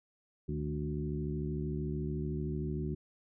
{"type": "harmonic tone with a mistuned harmonic", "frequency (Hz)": 73.42, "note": "D2", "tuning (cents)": 0, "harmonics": [1, 2, 3, 4, 5], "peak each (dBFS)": [-39, -36, -41, -43, -41], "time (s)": [0.48, 2.95], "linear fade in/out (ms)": 10, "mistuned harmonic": 2, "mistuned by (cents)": 72, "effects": []}